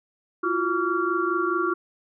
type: tone cluster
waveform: sine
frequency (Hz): 337.9 / 362.6 / 1141 / 1385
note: E4 / F#4 / C#6 / F6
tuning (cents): +43 / -35 / +50 / -15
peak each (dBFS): -27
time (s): 0.43-1.74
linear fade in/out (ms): 10
effects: none